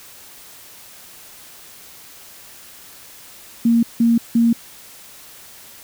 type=tone bursts; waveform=sine; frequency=232.4 Hz; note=A#3; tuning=5 cents flat; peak=-11 dBFS; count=3; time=3.65-4.53 s; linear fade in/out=5 ms; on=180 ms; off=170 ms; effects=white hiss -42 dBFS RMS until 5.83 s